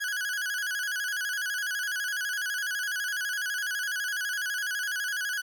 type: tone with vibrato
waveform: 40% pulse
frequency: 1569 Hz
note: G6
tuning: 1 cent sharp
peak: -28 dBFS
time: 0-5.42 s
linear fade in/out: 20 ms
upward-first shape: square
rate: 12 Hz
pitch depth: 91 cents each way
effects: none